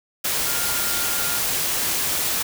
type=tone in noise; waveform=sine; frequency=1407 Hz; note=F6; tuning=12 cents sharp; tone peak=-32 dBFS; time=0.46-1.39 s; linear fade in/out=10 ms; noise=white; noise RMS=-23 dBFS; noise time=0.24-2.43 s; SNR=-12 dB; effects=none